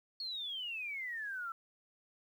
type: exponential sweep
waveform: sine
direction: down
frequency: 4380 to 1318.5 Hz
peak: -38 dBFS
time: 0.2-1.52 s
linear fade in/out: 2 ms
effects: 11-bit